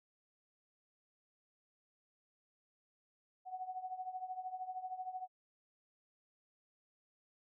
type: tone with tremolo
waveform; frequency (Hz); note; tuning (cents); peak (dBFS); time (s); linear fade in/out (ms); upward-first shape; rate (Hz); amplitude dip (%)
sine; 743; F#5; +7; -37; 3.45-5.28; 50; triangle; 13; 85
effects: none